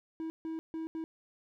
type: tone bursts at uneven times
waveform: triangle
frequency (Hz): 322.5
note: E4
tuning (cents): -38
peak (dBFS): -33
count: 4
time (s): 0.2-0.3 / 0.45-0.59 / 0.74-0.87 / 0.95-1.04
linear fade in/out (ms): 0
effects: none